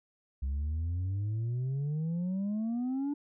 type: exponential sweep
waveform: sine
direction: up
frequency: 65.7 to 293.3 Hz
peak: -27 dBFS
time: 0.42-3.14 s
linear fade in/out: 10 ms
effects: tanh soft clip ceiling -29 dBFS